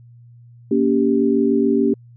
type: chord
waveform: sine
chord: G diminished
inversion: first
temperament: just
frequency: 235.2 / 282.2 / 392 Hz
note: Bb3 / Db4 / G4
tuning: +16 / +31 / 0 cents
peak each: -18 dBFS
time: 0.71-1.94 s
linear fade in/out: 5 ms
effects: added 119 Hz sine -42 dBFS peak until 2.16 s

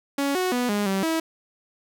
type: tone with pitch steps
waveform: sawtooth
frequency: 279.9 / 368 / 246.3 / 205.7 / 193.4 / 324.2 Hz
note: C#4 / F#4 / B3 / G#3 / G3 / E4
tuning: +17 / -9 / -5 / -16 / -23 / -29 cents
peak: -18 dBFS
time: 0.18-1.2 s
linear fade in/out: 5 ms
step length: 170 ms
effects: none

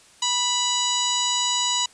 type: harmonic tone with a mistuned harmonic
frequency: 980 Hz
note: B5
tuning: 14 cents flat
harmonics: 1 / 2 / 3 / 4 / 5 / 6 / 7 / 8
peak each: -27 / -37 / -27 / -26 / -33 / -36 / -26 / -34 dBFS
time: 0.22-1.86 s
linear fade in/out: 5 ms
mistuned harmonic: 2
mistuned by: +25 cents
effects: white hiss -52 dBFS RMS until 1.93 s + resampled to 22050 Hz

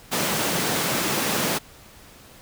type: high-pass noise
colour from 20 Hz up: pink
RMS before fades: -24 dBFS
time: 0.11-1.59 s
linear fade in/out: 20 ms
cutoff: 140 Hz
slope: 24 dB/octave
effects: pink hiss -48 dBFS RMS until 2.41 s

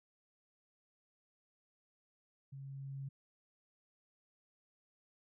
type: tone with level ramp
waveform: sine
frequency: 136.8 Hz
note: C#3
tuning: 23 cents flat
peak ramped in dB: -46 to -40 dBFS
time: 2.52-3.09 s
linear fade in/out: 10 ms
effects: none

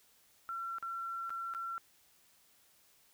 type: tone with dropouts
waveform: sine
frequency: 1357 Hz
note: E6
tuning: 50 cents sharp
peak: -37 dBFS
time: 0.49-1.78 s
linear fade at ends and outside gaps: 0 ms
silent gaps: 0.784-0.826 / 1.295-1.304 / 1.538-1.548 s
effects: white hiss -67 dBFS RMS until 3.13 s

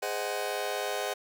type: chord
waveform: sawtooth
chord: Ab dominant seventh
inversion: none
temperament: just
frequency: 415.3 / 519.1 / 623 / 747.5 Hz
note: Ab4 / C5 / Eb5 / Gb5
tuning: 0 / -14 / +2 / +17 cents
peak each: -32 dBFS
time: 0.02-1.14 s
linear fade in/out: 10 ms
effects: none

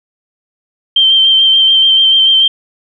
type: tone with vibrato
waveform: sine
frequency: 3136 Hz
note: G7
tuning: in tune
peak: -5 dBFS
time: 0.96-2.48 s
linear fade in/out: 5 ms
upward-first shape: sine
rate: 6.9 Hz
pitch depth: 21 cents each way
effects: none

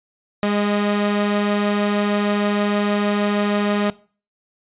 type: tone pair together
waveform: sawtooth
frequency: 205.3 / 622.3 Hz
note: G#3 / D#5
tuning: -20 / 0 cents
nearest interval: octave + perfect fifth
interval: 1920 cents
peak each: -14 / -22 dBFS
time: 0.43-3.9 s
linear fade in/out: 0 ms
effects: noise-tail reverb RT60 0.4 s tail -21 dB re dry + resampled to 8000 Hz

